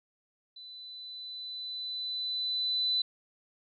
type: tone with level ramp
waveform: sine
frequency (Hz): 4000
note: B7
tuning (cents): +21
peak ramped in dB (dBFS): -45 to -25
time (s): 0.56-3.02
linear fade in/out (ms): 5
effects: none